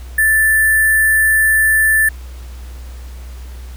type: tone with sample-and-hold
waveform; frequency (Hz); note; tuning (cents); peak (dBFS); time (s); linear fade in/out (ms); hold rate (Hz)
sine; 1760; A6; 0; -9; 0.18-2.09; 5; 11025
effects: added 62 Hz sine -28 dBFS peak until 3.76 s + pink hiss -43 dBFS RMS until 3.76 s